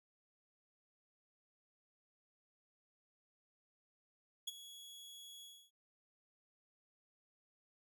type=tone with ADSR envelope; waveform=sawtooth; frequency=3352 Hz; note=G#7; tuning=15 cents sharp; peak=-34 dBFS; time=4.47-5.71 s; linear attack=10 ms; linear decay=24 ms; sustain=-15 dB; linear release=280 ms; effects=none